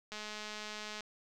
click train, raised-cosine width 0.2 ms, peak -26 dBFS, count 189, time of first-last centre 0.12-1.007 s, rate 212 Hz, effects none

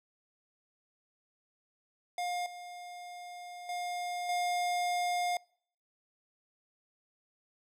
square tone with level steps, 710 Hz, F5, 28 cents sharp, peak -33 / -44 / -35 / -30 dBFS, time 2.18-5.37 s, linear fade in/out 2 ms, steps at 2.46 / 3.69 / 4.29 s, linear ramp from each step 2 ms, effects noise-tail reverb RT60 0.6 s tail -26 dB re dry + low-pass 11000 Hz 12 dB/octave

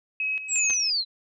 sine tone with tremolo, 2554 Hz, D#7, 45 cents sharp, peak -24 dBFS, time 0.2-0.9 s, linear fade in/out 2 ms, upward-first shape square, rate 2.8 Hz, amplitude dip 65%
sine linear sweep, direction down, 7902 to 3961 Hz, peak -22 dBFS, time 0.48-1.05 s, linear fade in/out 50 ms
clicks, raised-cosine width 0.2 ms, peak -19 dBFS, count 2, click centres 0.699 / 0.707 s
effects none

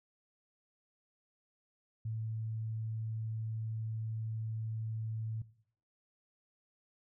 sine tone, 110.9 Hz, A2, 14 cents sharp, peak -35 dBFS, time 2.05-5.42 s, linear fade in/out 5 ms, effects noise-tail reverb RT60 0.6 s tail -18 dB re dry

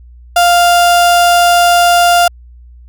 35% pulse tone, 698.5 Hz, F5, in tune, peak -4 dBFS, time 0.36-2.28 s, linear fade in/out 5 ms, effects added 60 Hz sine -34 dBFS peak until 2.88 s

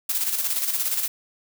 blue noise with tremolo, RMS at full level -23 dBFS, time 0.09-1.08 s, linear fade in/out 5 ms, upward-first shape square, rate 17 Hz, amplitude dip 50%, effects none

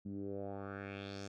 10% pulse tone with low-pass filter sweep, 98.9 Hz, G2, 16 cents sharp, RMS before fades -44 dBFS, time 0.05-1.28 s, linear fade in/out 10 ms, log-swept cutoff 210 to 6800 Hz, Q 2.9, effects none

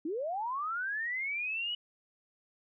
sine linear sweep, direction up, 288.3 to 2960 Hz, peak -32 dBFS, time 0.05-1.75 s, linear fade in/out 5 ms, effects none

